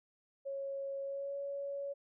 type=tone with pitch glide; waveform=sine; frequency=550 to 560.6 Hz; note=C#5 to C#5; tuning=-14 to +19 cents; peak=-37 dBFS; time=0.45-1.94 s; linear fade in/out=20 ms; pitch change=+33 cents; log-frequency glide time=1.02-1.36 s; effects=none